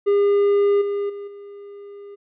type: tone with level steps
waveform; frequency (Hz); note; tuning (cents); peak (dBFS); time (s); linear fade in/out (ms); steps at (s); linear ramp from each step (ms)
triangle; 404.7; G#4; -45; -12 / -19 / -28 / -34; 0.06-2.16; 20; 0.81 / 1.09 / 1.27; 10
effects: resampled to 8000 Hz